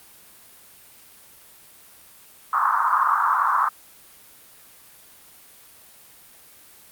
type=band-pass noise; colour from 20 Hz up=pink; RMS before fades=-20 dBFS; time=2.53-3.69 s; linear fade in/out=5 ms; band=1000 to 1300 Hz; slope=48 dB/octave; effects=white hiss -49 dBFS RMS until 6.91 s + Opus 32 kbps